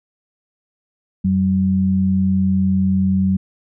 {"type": "tone pair together", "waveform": "sine", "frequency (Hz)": [89.7, 190.07], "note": ["F2", "F#3"], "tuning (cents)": [47, 47], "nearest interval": "octave + minor second", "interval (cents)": 1300, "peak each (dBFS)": [-21, -14], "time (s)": [1.24, 3.37], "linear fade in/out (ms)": 10, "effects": []}